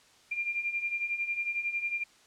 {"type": "beating tone pair", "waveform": "sine", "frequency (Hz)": [2384, 2395], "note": ["D7", "D7"], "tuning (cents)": [25, 33], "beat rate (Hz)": 11, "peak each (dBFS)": [-36, -31], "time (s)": [0.31, 2.04], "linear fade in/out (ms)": 10, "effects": ["white hiss -60 dBFS RMS until 2.26 s", "low-pass 7000 Hz 12 dB/octave"]}